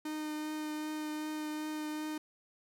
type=tone with vibrato; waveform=45% pulse; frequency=306.1 Hz; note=D#4; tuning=28 cents flat; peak=-36 dBFS; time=0.05-2.18 s; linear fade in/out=5 ms; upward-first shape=triangle; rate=2.6 Hz; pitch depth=13 cents each way; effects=none